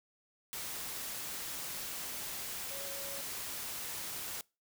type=tone in noise; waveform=sine; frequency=554.4 Hz; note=C#5; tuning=in tune; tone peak=-47 dBFS; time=2.71-3.21 s; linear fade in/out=0 ms; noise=white; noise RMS=-41 dBFS; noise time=0.53-4.41 s; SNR=-9 dB; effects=noise-tail reverb RT60 0.3 s tail -25 dB re dry